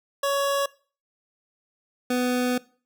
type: tone pair in turn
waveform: 25% pulse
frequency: 559 / 249 Hz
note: C#5 / B3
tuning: +14 / +14 cents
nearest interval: octave + major second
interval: 1400 cents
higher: first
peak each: -18 dBFS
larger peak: neither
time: 0.23-0.66 / 2.1-2.58 s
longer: second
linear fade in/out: 5 ms
effects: noise-tail reverb RT60 0.4 s tail -21 dB re dry